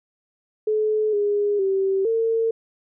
sine tone with pitch steps, 429.7 / 410.8 / 386.6 / 453.1 Hz, A4 / G#4 / G4 / A#4, -41 / -19 / -24 / -49 cents, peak -18 dBFS, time 0.67-2.51 s, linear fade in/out 5 ms, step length 460 ms, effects none

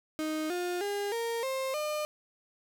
35% pulse tone with pitch steps, 311.1 / 355.3 / 405.8 / 463.4 / 529.3 / 604.5 Hz, D#4 / F4 / G#4 / A#4 / C5 / D5, 0 / +30 / -40 / -10 / +20 / +50 cents, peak -29 dBFS, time 0.19-2.05 s, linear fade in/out 0 ms, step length 310 ms, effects none

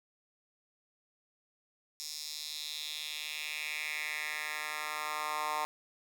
10% pulse tone with high-pass filter sweep, 151.8 Hz, D#3, 42 cents flat, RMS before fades -38 dBFS, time 2-5.65 s, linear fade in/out 0 ms, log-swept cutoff 5300 to 980 Hz, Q 2.9, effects none

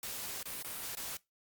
white noise with dropouts, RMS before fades -41 dBFS, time 0.03-1.17 s, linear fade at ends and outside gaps 2 ms, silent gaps 0.43-0.455 / 0.627-0.645 / 0.952-0.97 s, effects noise-tail reverb RT60 0.2 s tail -21 dB re dry + Opus 48 kbps

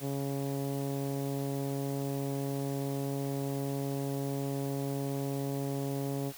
10% pulse tone with low-pass filter, 138.59 Hz, C#3, in tune, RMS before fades -34 dBFS, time 0-6.33 s, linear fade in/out 50 ms, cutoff 520 Hz, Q 0.54, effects white hiss -49 dBFS RMS until 6.37 s

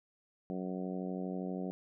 harmonic tone, 92.5 Hz, F#2, in tune, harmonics 2 / 3 / 4 / 5 / 6 / 7 / 8, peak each -38 / -42 / -44 / -46 / -48 / -49 / -50 dBFS, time 0.5-1.71 s, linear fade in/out 0 ms, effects none

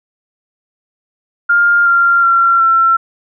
sine tone with pitch steps, 1405 / 1386.5 / 1368.2 / 1350.1 Hz, F6 / F6 / F6 / E6, +10 / -13 / -36 / +41 cents, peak -7 dBFS, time 1.49-2.97 s, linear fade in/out 10 ms, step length 370 ms, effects none

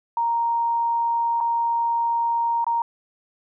sine tone with dropouts, 932.3 Hz, A#5, in tune, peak -19 dBFS, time 0.17-2.82 s, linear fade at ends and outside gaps 2 ms, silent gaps 1.404-1.409 / 2.644-2.666 s, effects none

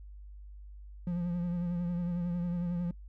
triangle tone with vibrato, 174.61 Hz, F3, in tune, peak -28 dBFS, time 1.07-2.91 s, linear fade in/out 2 ms, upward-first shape triangle, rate 11 Hz, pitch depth 45 cents each way, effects noise-tail reverb RT60 0.1 s tail -24 dB re dry + added 50 Hz sine -45 dBFS peak until 3.08 s

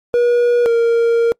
triangle tone pair in turn, 481.1 / 465 Hz, B4 / A#4, -45 / -4 cents, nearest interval minor second, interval 59 cents, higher first, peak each -8 dBFS, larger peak neither, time 0.14-0.66 / 0.66-1.32 s, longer second, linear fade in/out 0 ms, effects noise-tail reverb RT60 0.1 s tail -25 dB re dry + MP3 64 kbps

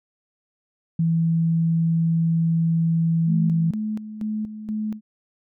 sine tone, 164.81 Hz, E3, in tune, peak -17 dBFS, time 0.99-3.71 s, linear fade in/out 5 ms
sine tone with tremolo, 214.6 Hz, A3, 43 cents flat, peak -23 dBFS, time 3.26-5.01 s, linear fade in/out 50 ms, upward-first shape square, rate 2.1 Hz, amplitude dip 65%
effects none

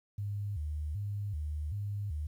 sine tone with vibrato, 87.8 Hz, F2, 10 cents sharp, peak -33 dBFS, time 0.18-2.27 s, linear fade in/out 5 ms, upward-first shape square, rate 1.3 Hz, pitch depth 260 cents each way, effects 11-bit

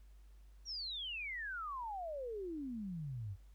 sine exponential sweep, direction down, 5790 to 90 Hz, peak -40 dBFS, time 0.65-3.37 s, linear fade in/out 50 ms, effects added 50 Hz sine -56 dBFS peak until 3.54 s + pink hiss -75 dBFS RMS until 3.54 s

